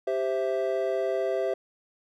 triangle chord, C major, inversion second, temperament equal, 392 / 523.3 / 659.3 Hz, G4 / C5 / E5, 0 / 0 / 0 cents, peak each -27 / -28 / -27 dBFS, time 0.07-1.54 s, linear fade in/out 5 ms, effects none

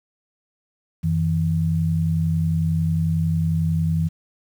sine tone pair together, 90.9 / 161.97 Hz, F#2 / E3, -30 / -30 cents, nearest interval minor seventh, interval 1000 cents, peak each -23 / -19 dBFS, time 1.03-4.09 s, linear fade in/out 20 ms, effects 8-bit

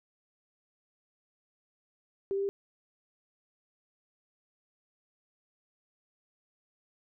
sine tone with pitch steps, 392 / 395 / 397.9 Hz, G4 / G4 / G4, 0 / +13 / +26 cents, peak -28 dBFS, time 2.31-2.49 s, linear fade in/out 0 ms, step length 60 ms, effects none

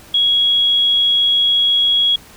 sine tone, 3322 Hz, G#7, in tune, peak -11 dBFS, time 0.14-2.16 s, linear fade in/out 5 ms, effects pink hiss -42 dBFS RMS until 2.36 s

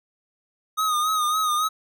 square tone with vibrato, 1244.5 Hz, D#6, in tune, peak -21 dBFS, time 0.77-1.69 s, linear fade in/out 20 ms, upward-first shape sine, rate 3.6 Hz, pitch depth 52 cents each way, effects none

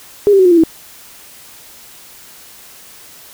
sine tone with pitch steps, 410.2 / 391.4 / 373.6 / 356.5 / 340.2 / 324.6 Hz, G#4 / G4 / F#4 / F4 / F4 / E4, -21 / -3 / +17 / +36 / -45 / -27 cents, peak -5 dBFS, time 0.27-0.636 s, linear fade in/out 0 ms, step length 61 ms, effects white hiss -39 dBFS RMS until 3.33 s

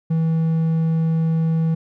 triangle tone, 162.2 Hz, E3, 28 cents flat, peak -14 dBFS, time 0.1-1.75 s, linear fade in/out 10 ms, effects none

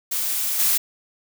blue noise with level steps, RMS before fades -24 / -19 dBFS, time 0.11-0.78 s, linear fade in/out 10 ms, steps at 0.59 s, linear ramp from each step 5 ms, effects none

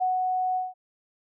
sine tone with ADSR envelope, 740 Hz, F#5, in tune, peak -21 dBFS, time 0-0.74 s, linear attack 22 ms, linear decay 160 ms, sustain -2 dB, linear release 180 ms, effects none

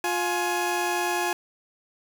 20% pulse tone pair together, 353.3 / 841.2 Hz, F4 / G#5, +20 / +22 cents, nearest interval octave + minor third, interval 1502 cents, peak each -22 dBFS, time 0.04-1.33 s, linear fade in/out 2 ms, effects 8-bit

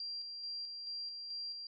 sine tone with tremolo, 4745 Hz, D8, 17 cents sharp, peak -39 dBFS, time 0-1.67 s, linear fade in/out 2 ms, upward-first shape square, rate 2.3 Hz, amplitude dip 35%, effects none

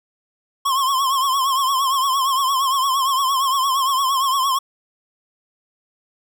square tone with vibrato, 1074 Hz, C6, 45 cents sharp, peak -17 dBFS, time 0.65-4.59 s, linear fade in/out 10 ms, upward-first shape triangle, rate 8.7 Hz, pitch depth 100 cents each way, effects none

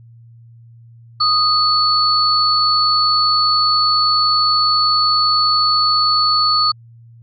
sine tone pair together, 1244.5 / 4435 Hz, D#6 / C#8, 0 / 0 cents, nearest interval octave + minor seventh, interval 2200 cents, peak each -15 / -14 dBFS, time 1.2-6.72 s, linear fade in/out 10 ms, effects added 116 Hz sine -40 dBFS peak until 7.22 s + AAC 64 kbps

